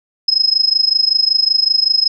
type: tone with amplitude modulation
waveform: sine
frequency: 5120 Hz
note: D#8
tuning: 49 cents sharp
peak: -7 dBFS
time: 0.28-2.08 s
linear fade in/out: 5 ms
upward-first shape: sine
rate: 25.3 Hz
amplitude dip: 90%
effects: none